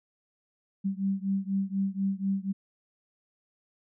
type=beating tone pair; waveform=sine; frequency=193.2 / 197.3 Hz; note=G3 / G3; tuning=-25 / +11 cents; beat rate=4.1 Hz; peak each=-29 / -30 dBFS; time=0.84-2.53 s; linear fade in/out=20 ms; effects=none